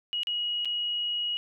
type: tone with dropouts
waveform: sine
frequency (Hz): 2900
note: F#7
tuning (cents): -35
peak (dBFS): -27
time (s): 0.13-1.37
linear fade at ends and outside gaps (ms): 0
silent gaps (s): 0.233-0.271 / 0.648-0.655
effects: none